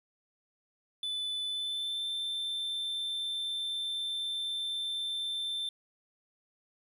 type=tone with pitch glide; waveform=triangle; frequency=3495 to 3556 Hz; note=A7 to A7; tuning=-12 to +18 cents; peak=-31 dBFS; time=1.03-5.69 s; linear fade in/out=2 ms; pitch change=+30 cents; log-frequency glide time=1.44-2.07 s; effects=11-bit